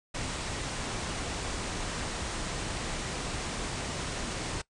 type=low-pass noise; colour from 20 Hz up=pink; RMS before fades=-35 dBFS; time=0.14-4.62 s; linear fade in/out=10 ms; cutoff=9400 Hz; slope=96 dB/octave; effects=noise-tail reverb RT60 0.1 s tail -20 dB re dry